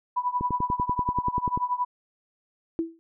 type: tone with tremolo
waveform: sine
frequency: 987.8 Hz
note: B5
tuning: in tune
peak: -20 dBFS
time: 0.16-1.85 s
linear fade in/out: 10 ms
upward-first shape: triangle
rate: 11 Hz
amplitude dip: 95%
type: click train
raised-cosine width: 3 ms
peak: -17 dBFS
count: 13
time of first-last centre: 0.41-1.575 s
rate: 10.3 Hz
type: tone with exponential decay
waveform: sine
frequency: 329.6 Hz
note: E4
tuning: in tune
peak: -20 dBFS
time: 2.79-2.99 s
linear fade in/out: 0 ms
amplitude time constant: 43 ms
effects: none